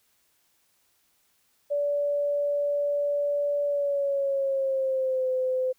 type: tone with pitch glide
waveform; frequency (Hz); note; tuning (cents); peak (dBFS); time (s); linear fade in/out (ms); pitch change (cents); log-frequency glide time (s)
sine; 577 to 514; D5 to C5; -31 to -31; -23; 1.7-5.73; 20; -200; 3.65-5.29
effects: white hiss -68 dBFS RMS until 5.78 s